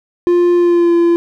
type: tone with pitch glide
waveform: triangle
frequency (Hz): 350.4 to 341.4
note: F4 to F4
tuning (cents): +6 to -39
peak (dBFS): -6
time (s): 0.27-1.16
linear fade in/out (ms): 0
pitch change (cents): -45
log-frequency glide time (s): 0.56-0.94
effects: none